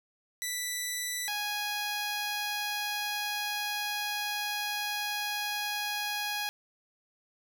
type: tone pair in turn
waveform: 10% pulse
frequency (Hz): 1975.5 / 829.2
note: B6 / G#5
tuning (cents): 0 / -3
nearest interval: octave + minor third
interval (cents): 1503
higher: first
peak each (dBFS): -23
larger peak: neither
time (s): 0.42-1.28 / 1.28-6.49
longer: second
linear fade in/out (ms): 0
effects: none